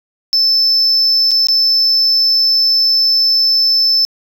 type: tone with dropouts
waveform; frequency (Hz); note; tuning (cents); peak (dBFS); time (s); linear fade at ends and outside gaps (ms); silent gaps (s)
sine; 5274; E8; 0; -7; 0.33-4.05; 0; 1.309-1.315 / 1.47-1.485
effects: tanh soft clip ceiling -7 dBFS + 8-bit